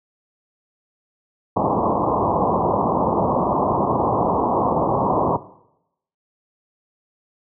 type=low-pass noise; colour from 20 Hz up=white; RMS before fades=-19 dBFS; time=1.56-5.37 s; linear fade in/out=10 ms; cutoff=1100 Hz; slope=96 dB/octave; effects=noise-tail reverb RT60 0.8 s tail -17 dB re dry + high-pass 100 Hz 12 dB/octave